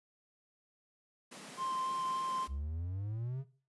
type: high-pass noise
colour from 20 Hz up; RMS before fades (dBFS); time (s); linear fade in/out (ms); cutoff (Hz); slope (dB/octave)
pink; -50; 1.31-2.48; 10; 150; 48
type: tone with vibrato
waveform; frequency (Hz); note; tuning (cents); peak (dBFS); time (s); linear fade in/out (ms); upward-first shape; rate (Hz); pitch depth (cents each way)
triangle; 1046.5; C6; 0; -32; 1.57-2.48; 50; sine; 3.5; 8
type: exponential sweep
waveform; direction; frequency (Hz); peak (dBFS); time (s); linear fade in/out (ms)
triangle; up; 65.3 to 139.8; -34; 2.47-3.45; 50
effects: noise-tail reverb RT60 0.4 s tail -17 dB re dry + resampled to 24000 Hz